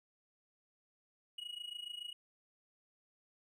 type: tone with amplitude modulation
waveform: triangle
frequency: 2902 Hz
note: F#7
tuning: 34 cents flat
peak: -38 dBFS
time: 1.38-2.13 s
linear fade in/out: 5 ms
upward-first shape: sine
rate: 27 Hz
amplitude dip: 85%
effects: none